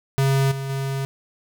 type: tone with level steps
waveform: square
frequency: 136 Hz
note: C#3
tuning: 33 cents flat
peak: -17 / -27 / -24 dBFS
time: 0.18-1.05 s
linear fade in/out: 0 ms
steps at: 0.51 / 0.69 s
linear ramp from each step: 10 ms
effects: none